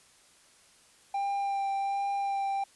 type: tone with vibrato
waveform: triangle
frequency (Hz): 793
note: G5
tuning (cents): +20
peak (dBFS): -26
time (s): 1.14-2.64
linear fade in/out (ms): 5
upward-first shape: sine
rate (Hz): 1.3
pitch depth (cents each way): 12
effects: white hiss -60 dBFS RMS until 2.75 s + resampled to 24000 Hz